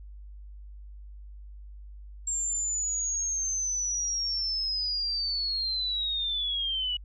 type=linear sweep; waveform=sine; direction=down; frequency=7450 to 2911 Hz; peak=-27 dBFS; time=2.27-6.97 s; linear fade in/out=5 ms; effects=added 50 Hz sine -42 dBFS peak until 7.04 s